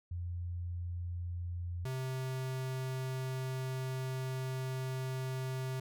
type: tone pair in turn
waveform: sine / square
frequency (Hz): 87.31 / 130.5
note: F2 / C3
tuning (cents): 0 / -4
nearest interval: perfect fifth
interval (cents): 696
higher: second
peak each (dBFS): -36 / -36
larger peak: neither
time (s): 0.11-1.85 / 1.85-5.8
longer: second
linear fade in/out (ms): 5
effects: none